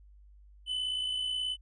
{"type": "tone with amplitude modulation", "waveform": "triangle", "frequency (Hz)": 3011, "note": "F#7", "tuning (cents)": 30, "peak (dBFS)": -27, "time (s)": [0.66, 1.57], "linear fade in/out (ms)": 50, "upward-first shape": "sine", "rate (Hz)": 58.5, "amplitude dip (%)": 45, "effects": ["added 50 Hz sine -53 dBFS peak until 1.61 s", "resampled to 24000 Hz"]}